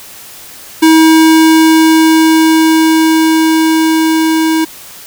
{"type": "tone with level ramp", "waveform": "square", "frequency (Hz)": 320, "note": "D#4", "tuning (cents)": 49, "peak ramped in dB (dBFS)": [-3, -9], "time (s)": [0.82, 4.65], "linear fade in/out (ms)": 10, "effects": ["white hiss -32 dBFS RMS until 5.06 s"]}